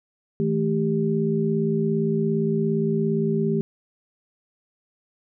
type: tone cluster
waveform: sine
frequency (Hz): 160 / 217.4 / 394.2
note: D#3 / A3 / G4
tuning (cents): +49 / -21 / +10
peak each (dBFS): -24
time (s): 0.4-3.61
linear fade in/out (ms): 0
effects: none